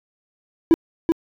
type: tone with echo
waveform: triangle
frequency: 329.6 Hz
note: E4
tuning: in tune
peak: -6 dBFS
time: 0.71-0.74 s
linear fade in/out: 0 ms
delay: 380 ms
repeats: 1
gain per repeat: -5 dB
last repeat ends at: 1.12 s
effects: tanh soft clip ceiling -3 dBFS